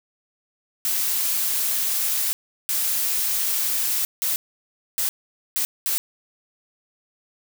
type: noise bursts at uneven times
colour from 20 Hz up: blue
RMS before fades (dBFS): -23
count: 6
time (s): 0.85-2.33 / 2.69-4.05 / 4.22-4.36 / 4.98-5.09 / 5.56-5.65 / 5.86-5.98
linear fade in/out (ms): 0
effects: none